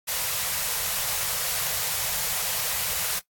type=band-stop noise; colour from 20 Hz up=white; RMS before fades=-27 dBFS; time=0.07-3.2 s; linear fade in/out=20 ms; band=190 to 440 Hz; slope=96 dB/octave; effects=noise-tail reverb RT60 0.1 s tail -17 dB re dry + AAC 64 kbps